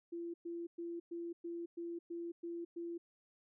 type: tone bursts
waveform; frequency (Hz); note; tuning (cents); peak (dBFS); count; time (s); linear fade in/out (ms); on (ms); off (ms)
sine; 340.5; F4; -44; -40; 9; 0.12-2.98; 10; 220; 110
effects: none